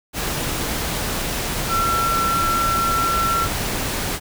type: tone in noise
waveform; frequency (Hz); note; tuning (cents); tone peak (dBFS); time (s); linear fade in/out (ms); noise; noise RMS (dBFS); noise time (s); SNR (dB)
sine; 1351; E6; +42; -18; 1.68-3.48; 50; pink; -24; 0.13-4.2; +3
effects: none